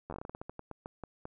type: slowing click train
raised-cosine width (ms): 1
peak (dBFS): -27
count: 17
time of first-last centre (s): 0.1-1.254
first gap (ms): 11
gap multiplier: 1.22
effects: none